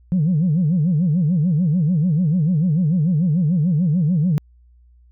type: tone with vibrato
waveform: sine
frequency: 165.3 Hz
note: E3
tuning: 5 cents sharp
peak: -13 dBFS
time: 0.12-4.38 s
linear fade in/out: 0 ms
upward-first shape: sine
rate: 6.8 Hz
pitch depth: 230 cents each way
effects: tanh soft clip ceiling -11 dBFS + added 60 Hz sine -48 dBFS peak until 5.11 s